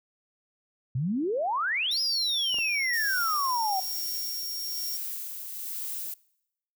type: exponential two-way sweep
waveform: sine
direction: up then down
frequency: 118.4 to 5180 to 742 Hz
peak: -25 dBFS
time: 0.95-3.8 s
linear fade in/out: 5 ms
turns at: 2.01 s
type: tone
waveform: 40% pulse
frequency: 5560 Hz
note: F8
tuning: 9 cents flat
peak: -32 dBFS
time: 1.91-4.97 s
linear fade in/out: 5 ms
type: clicks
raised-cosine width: 1 ms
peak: -29 dBFS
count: 2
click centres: 2.544 / 2.586 s
type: noise with tremolo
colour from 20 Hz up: violet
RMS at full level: -34 dBFS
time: 2.93-6.14 s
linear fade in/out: 5 ms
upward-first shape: sine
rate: 1.1 Hz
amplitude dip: 40%
effects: noise-tail reverb RT60 0.8 s tail -23 dB re dry